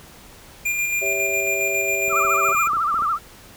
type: tone with tremolo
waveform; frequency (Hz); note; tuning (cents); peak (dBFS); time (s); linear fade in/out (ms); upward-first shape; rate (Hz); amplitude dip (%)
square; 2400; D7; +37; -20; 0.65-2.68; 10; square; 7.3; 30
type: chord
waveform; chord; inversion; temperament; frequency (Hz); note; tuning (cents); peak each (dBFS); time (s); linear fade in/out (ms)
sine; C# diminished; second; equal; 392 / 554.4 / 659.3; G4 / C#5 / E5; 0 / 0 / 0; -28 / -30 / -29; 1.01-2.54; 20
type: clicks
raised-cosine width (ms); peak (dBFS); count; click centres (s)
2; -26; 11; 2.081 / 2.128 / 2.25 / 2.489 / 2.549 / 2.673 / 2.734 / 2.769 / 2.943 / 2.991 / 3.022
type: tone with vibrato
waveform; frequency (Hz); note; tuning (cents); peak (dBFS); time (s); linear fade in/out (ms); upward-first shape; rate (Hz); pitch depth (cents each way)
sine; 1260; D#6; +21; -18; 2.09-3.19; 50; sine; 14; 140
effects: pink hiss -45 dBFS RMS until 3.56 s